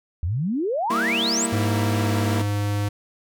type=exponential sweep; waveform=sine; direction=up; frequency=76 to 8380 Hz; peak=-21 dBFS; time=0.23-1.46 s; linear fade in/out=0 ms
type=chord; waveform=sawtooth; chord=E diminished; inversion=first; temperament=equal with one note detuned; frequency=198.85 / 233.1 / 329.6 Hz; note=G3 / Bb3 / E4; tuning=+25 / 0 / 0 cents; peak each=-28 / -22 / -25 dBFS; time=0.9-2.42 s; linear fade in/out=5 ms
type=tone with pitch glide; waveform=square; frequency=103.83 to 102.58 Hz; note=G#2 to G#2; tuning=0 to -21 cents; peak=-22 dBFS; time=1.52-2.89 s; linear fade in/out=10 ms; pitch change=-21 cents; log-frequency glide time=1.96-2.09 s
effects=none